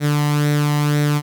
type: tone with flanger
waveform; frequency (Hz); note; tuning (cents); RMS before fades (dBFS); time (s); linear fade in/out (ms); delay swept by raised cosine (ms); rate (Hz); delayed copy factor
sawtooth; 147.4; D3; +7; -17; 0-1.22; 50; 0.51 to 1.02; 2; +0.55
effects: none

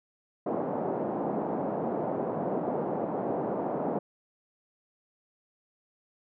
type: band-pass noise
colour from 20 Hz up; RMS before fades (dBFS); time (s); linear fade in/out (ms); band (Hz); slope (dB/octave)
white; -31; 0.46-3.99; 5; 160 to 740; 24
effects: none

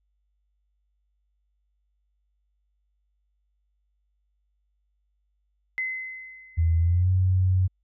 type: tone with exponential decay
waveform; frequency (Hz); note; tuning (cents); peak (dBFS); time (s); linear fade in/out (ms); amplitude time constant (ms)
sine; 2047; C7; -38; -24; 5.78-7.03; 0; 270
type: tone with pitch glide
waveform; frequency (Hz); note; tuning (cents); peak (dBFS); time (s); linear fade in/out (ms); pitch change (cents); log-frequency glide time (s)
sine; 82.7 to 92.83; E2 to F#2; +6 to +6; -18; 6.57-7.68; 20; +200; 6.78-7.1
effects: added 50 Hz sine -69 dBFS peak until 7.83 s

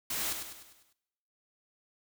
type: noise with echo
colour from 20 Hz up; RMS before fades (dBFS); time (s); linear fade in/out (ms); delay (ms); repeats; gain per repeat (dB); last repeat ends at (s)
white; -34; 0.1-0.33; 5; 100; 6; -6; 0.93
effects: noise-tail reverb RT60 1.0 s tail -23 dB re dry

